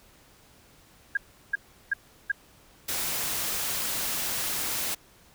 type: tone bursts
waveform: sine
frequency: 1619 Hz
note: G#6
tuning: 45 cents flat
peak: -21 dBFS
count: 4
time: 1.15-2.318 s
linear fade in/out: 5 ms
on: 22 ms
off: 360 ms
type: noise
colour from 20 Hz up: white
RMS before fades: -30 dBFS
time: 2.88-4.95 s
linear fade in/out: 10 ms
effects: pink hiss -57 dBFS RMS until 5.34 s